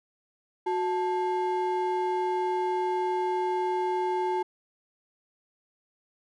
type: ring-modulated tone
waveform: triangle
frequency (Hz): 622.3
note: D#5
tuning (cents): 0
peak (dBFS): -20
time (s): 0.66-4.43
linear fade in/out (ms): 10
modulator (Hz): 256
effects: none